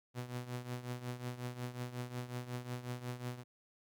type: tone with tremolo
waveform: sawtooth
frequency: 123.47 Hz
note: B2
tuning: in tune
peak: -33 dBFS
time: 0.14-3.44 s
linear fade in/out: 50 ms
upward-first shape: triangle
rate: 5.5 Hz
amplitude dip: 80%
effects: Opus 48 kbps